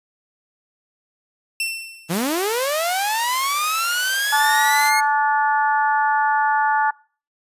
sawtooth tone with exponential decay, 2693 Hz, E7, 36 cents sharp, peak -16 dBFS, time 1.6-2.29 s, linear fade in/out 2 ms, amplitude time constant 150 ms
white high-pass noise, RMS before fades -30 dBFS, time 2.08-4.92 s, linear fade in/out 50 ms, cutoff 490 Hz, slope 96 dB/octave
sawtooth linear sweep, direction up, 153.6 to 2174 Hz, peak -16 dBFS, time 2.09-5.01 s, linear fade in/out 20 ms
harmonic tone, 290 Hz, D4, 22 cents flat, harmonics 3 / 4 / 5 / 6, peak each -17 / -26 / -23 / -26 dBFS, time 4.32-6.91 s, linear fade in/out 10 ms
effects noise-tail reverb RT60 0.4 s tail -22 dB re dry + resampled to 32000 Hz

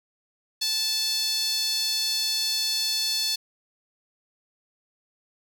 sawtooth tone with high-pass filter, 877 Hz, A5, 6 cents flat, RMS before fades -26 dBFS, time 0.61-3.36 s, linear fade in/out 10 ms, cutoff 4300 Hz, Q 4.2, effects none

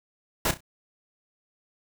pink noise with echo, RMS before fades -24 dBFS, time 0.45-0.51 s, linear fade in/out 2 ms, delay 32 ms, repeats 3, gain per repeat -11 dB, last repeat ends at 0.606 s, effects none

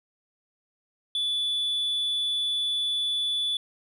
sine tone, 3460 Hz, A7, 30 cents flat, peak -22 dBFS, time 1.15-3.57 s, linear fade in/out 2 ms, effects tanh soft clip ceiling -23 dBFS

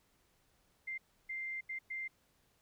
sine tone bursts at uneven times, 2093 Hz, C7, in tune, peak -38 dBFS, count 4, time 0.87-0.98 / 1.29-1.61 / 1.69-1.79 / 1.9-2.08 s, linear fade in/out 10 ms, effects pink hiss -73 dBFS RMS until 2.61 s

